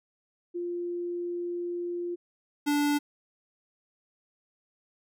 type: tone pair in turn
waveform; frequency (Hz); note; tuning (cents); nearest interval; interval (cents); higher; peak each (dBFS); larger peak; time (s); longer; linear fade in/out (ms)
sine / square; 349.2 / 291.3; F4 / D4; 0 / -14; minor third; 314; first; -30 / -24; second; 0.54-2.16 / 2.66-2.99; first; 20
effects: none